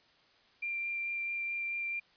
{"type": "tone with vibrato", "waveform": "sine", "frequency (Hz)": 2374, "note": "D7", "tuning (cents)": 18, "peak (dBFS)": -33, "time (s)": [0.62, 2], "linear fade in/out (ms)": 10, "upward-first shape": "sine", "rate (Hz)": 4.6, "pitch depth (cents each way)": 9, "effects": ["white hiss -65 dBFS RMS until 2.16 s", "resampled to 11025 Hz"]}